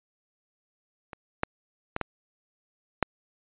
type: clicks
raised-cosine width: 0.5 ms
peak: -24 / -9 / -14 / -13 / -6 dBFS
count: 5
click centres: 1.132 / 1.434 / 1.964 / 2.013 / 3.027 s
effects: resampled to 8000 Hz